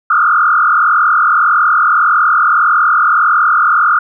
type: tone with frequency modulation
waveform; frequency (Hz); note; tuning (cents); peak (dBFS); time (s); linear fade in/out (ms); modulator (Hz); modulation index
sine; 1318.5; E6; 0; -7; 0.1-3.99; 5; 41.7; 3.1
effects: none